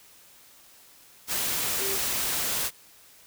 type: tone in noise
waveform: sine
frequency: 390 Hz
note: G4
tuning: 9 cents flat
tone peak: -33 dBFS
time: 1.78-1.99 s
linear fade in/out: 50 ms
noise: white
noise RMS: -28 dBFS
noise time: 1.27-2.71 s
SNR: -8 dB
effects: white hiss -54 dBFS RMS until 3.26 s